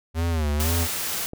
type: tone with vibrato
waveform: square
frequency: 78.8 Hz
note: D#2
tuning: 23 cents sharp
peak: -22 dBFS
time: 0.14-0.88 s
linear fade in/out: 50 ms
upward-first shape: sine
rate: 2 Hz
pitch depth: 130 cents each way
type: noise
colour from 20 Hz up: white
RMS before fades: -28 dBFS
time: 0.6-1.26 s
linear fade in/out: 0 ms
type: click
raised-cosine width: 2 ms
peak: -23 dBFS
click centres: 1.334 s
effects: none